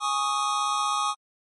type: chord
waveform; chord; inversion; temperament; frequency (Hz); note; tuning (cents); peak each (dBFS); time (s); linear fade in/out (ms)
square; Ab suspended fourth; none; equal; 830.6 / 1108.7 / 1244.5; Ab5 / Db6 / Eb6; 0 / 0 / 0; -31 / -29 / -27; 0-1.15; 50
effects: MP3 48 kbps